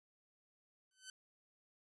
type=tone with exponential growth; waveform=10% pulse; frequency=1524 Hz; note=G6; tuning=49 cents flat; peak=-38 dBFS; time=0.91-1.1 s; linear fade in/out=2 ms; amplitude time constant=41 ms; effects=resampled to 24000 Hz